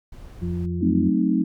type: noise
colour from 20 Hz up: brown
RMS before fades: -40 dBFS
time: 0.12-0.66 s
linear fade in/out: 5 ms
type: harmonic tone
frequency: 87.2 Hz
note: F2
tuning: 2 cents flat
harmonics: 1 / 2 / 4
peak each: -27 / -26 / -33 dBFS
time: 0.41-1.1 s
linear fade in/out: 20 ms
type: chord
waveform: sine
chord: F# diminished seventh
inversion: none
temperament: equal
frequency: 185 / 220 / 261.6 / 311.1 Hz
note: F#3 / A3 / C4 / Eb4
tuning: 0 / 0 / 0 / 0 cents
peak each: -23 dBFS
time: 0.81-1.44 s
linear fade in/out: 10 ms
effects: none